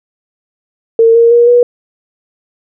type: tone with pitch steps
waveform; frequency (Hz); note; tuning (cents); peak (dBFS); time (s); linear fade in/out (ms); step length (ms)
sine; 455.7 / 465 / 474.5 / 484.2; A#4 / A#4 / A#4 / B4; -39 / -4 / +31 / -34; -3; 0.99-1.63; 2; 160
effects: none